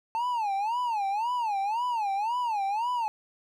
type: tone with vibrato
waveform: triangle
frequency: 880 Hz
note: A5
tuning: in tune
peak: -24 dBFS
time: 0.15-3.08 s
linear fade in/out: 0 ms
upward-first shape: sine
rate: 1.9 Hz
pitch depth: 210 cents each way
effects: none